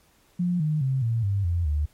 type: tone with pitch steps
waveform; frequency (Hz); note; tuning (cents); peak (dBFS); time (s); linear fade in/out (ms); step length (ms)
sine; 177.1 / 153.29 / 132.68 / 114.84 / 99.39 / 86.03 / 74.46; F3 / D#3 / C3 / A#2 / G2 / F2 / D2; +24 / -25 / +25 / -25 / +24 / -26 / +24; -21; 0.39-1.86; 10; 210
effects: pink hiss -61 dBFS RMS until 1.93 s + MP3 64 kbps